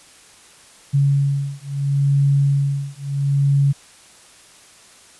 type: beating tone pair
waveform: sine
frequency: 139.7 / 140.44 Hz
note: C#3 / C#3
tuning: +14 / +23 cents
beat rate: 0.74 Hz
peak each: -18 dBFS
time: 0.93-3.73 s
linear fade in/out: 20 ms
effects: white hiss -47 dBFS RMS until 5.19 s + resampled to 24000 Hz